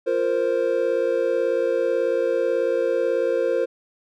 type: chord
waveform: triangle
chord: F suspended fourth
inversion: none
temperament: just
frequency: 349.2 / 465.6 / 523.8 Hz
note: F4 / Bb4 / C5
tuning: 0 / -2 / +2 cents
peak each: -25 / -21 / -20 dBFS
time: 0.06-3.66 s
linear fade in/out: 20 ms
effects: none